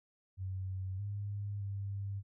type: tone with pitch steps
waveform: sine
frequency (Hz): 94.4 / 101.7 / 99.4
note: F#2 / G#2 / G2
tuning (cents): +35 / -36 / +25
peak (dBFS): -36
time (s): 0.37-2.23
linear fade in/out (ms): 50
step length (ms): 620
effects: none